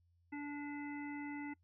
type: harmonic tone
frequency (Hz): 289.9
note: D4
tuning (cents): -22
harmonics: 1 / 3 / 5 / 7 / 9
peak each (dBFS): -42 / -51 / -57 / -50 / -61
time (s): 0.32-1.54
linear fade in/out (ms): 10
effects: noise-tail reverb RT60 0.1 s tail -24 dB re dry + added 86 Hz sine -70 dBFS peak until 1.63 s